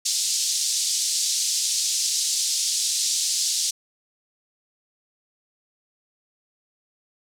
pink band-pass noise, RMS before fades -24 dBFS, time 0.05-3.71 s, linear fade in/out 10 ms, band 4400 to 8500 Hz, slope 24 dB/octave, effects none

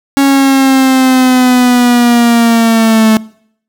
45% pulse linear sweep, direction down, 277.2 to 218 Hz, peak -5 dBFS, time 0.17-3.17 s, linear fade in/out 0 ms, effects noise-tail reverb RT60 0.6 s tail -22 dB re dry

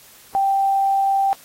sine tone, 784 Hz, G5, in tune, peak -15 dBFS, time 0.35-1.33 s, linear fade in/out 0 ms, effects white hiss -47 dBFS RMS until 1.44 s + AAC 48 kbps

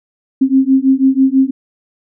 sine beating tone pair, 263.3 / 269.4 Hz, C4 / C#4, +11 / -49 cents, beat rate 6.1 Hz, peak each -11 dBFS, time 0.41-1.51 s, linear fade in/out 10 ms, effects none

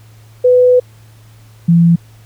sine tone pair in turn, 498.7 / 169.18 Hz, B4 / E3, +17 / +45 cents, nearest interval octave + perfect fifth, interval 1872 cents, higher first, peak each -5 dBFS, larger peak neither, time 0.44-0.8 / 1.68-1.96 s, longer first, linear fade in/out 10 ms, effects added 110 Hz sine -39 dBFS peak until 2.25 s + pink hiss -49 dBFS RMS until 2.25 s

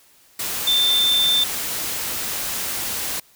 sine tone in noise, 3563 Hz, A7, 21 cents sharp, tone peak -15 dBFS, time 0.67-1.44 s, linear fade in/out 5 ms, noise white, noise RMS -26 dBFS, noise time 0.39-3.2 s, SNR +8 dB, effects white hiss -54 dBFS RMS until 3.35 s

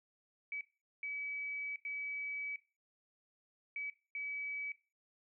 sine tone bursts at uneven times, 2285 Hz, D7, 48 cents flat, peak -38 dBFS, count 5, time 0.52-0.61 / 1.03-1.76 / 1.85-2.56 / 3.76-3.9 / 4.15-4.72 s, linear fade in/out 2 ms, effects noise-tail reverb RT60 0.3 s tail -18 dB re dry

